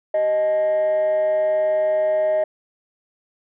sine tone with frequency modulation, 622.3 Hz, D#5, in tune, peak -14 dBFS, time 0.14-2.44 s, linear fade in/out 5 ms, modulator 236 Hz, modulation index 0.25, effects tanh soft clip ceiling -15 dBFS

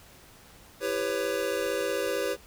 square chord, C# half-diminished seventh, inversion first, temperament just, 332.6 / 399.1 / 498.9 / 554.4 Hz, E4 / G4 / B4 / C#5, +16 / +31 / +17 / 0 cents, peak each -38 / -33 / -32 / -33 dBFS, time 0.8-2.37 s, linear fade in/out 50 ms, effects pink hiss -53 dBFS RMS until 2.46 s

